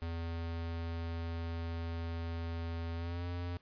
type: tone with pitch glide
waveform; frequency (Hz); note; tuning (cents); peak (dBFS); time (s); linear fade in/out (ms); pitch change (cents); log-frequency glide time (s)
square; 83.5 to 87.6; E2 to F2; +23 to +6; -37; 0.02-3.57; 0; +83; 2.95-3.26
effects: pink hiss -69 dBFS RMS until 3.61 s + resampled to 11025 Hz